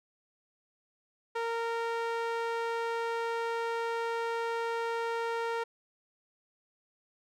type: tone with band-pass filter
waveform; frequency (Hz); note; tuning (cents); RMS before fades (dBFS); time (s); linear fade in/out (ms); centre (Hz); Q
sawtooth; 461.8; A#4; -16; -33; 1.35-5.64; 10; 980; 0.7
effects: none